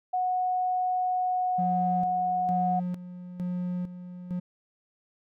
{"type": "tone with pitch glide", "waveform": "sine", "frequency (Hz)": [734, 729.8], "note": ["F#5", "F#5"], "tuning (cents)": [-14, -24], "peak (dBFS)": -24, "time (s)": [0.13, 2.8], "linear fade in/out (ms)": 10, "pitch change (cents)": -10, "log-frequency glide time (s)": [0.99, 2.68]}
{"type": "tone with tremolo", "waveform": "triangle", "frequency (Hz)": 179.1, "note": "F3", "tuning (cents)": 44, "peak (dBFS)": -26, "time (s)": [1.58, 4.4], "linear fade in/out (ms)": 10, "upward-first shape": "square", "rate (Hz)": 1.1, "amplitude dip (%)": 70}
{"effects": []}